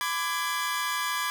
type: chord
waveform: sawtooth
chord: G# diminished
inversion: first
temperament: equal with one note detuned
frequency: 1007.9 / 1174.7 / 1661.2 Hz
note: B5 / D6 / G#6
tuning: +35 / 0 / 0 cents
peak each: -28 dBFS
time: 0.01-1.3 s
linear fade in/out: 0 ms
effects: none